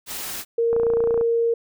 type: noise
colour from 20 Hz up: white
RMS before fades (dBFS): -31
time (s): 0.06-0.45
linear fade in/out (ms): 50
type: tone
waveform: sine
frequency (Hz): 463.9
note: A#4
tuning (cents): -8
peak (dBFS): -17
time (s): 0.58-1.54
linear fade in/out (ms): 5
type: click train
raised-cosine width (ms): 1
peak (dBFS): -17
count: 15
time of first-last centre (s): 0.73-1.211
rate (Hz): 29.1
effects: none